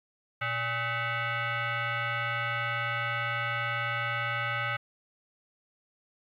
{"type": "tone with frequency modulation", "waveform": "sine", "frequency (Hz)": 120, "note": "B2", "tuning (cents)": -49, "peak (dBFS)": -28, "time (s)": [0.41, 4.77], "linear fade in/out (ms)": 10, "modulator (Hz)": 699, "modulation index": 3.3, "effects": ["11-bit"]}